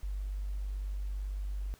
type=tone; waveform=sine; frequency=49 Hz; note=G1; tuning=in tune; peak=-33 dBFS; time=0.03-1.74 s; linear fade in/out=0 ms; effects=pink hiss -61 dBFS RMS until 1.79 s